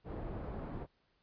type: low-pass noise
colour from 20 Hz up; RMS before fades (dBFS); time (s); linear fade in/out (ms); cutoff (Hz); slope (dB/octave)
pink; -42; 0.04-0.87; 50; 790; 12
effects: pink hiss -75 dBFS RMS until 1.22 s + resampled to 11025 Hz